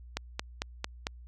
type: click train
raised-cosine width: 0.2 ms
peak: -14 dBFS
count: 5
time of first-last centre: 0.17-1.069 s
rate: 4.45 Hz
effects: added 60 Hz sine -46 dBFS peak until 1.27 s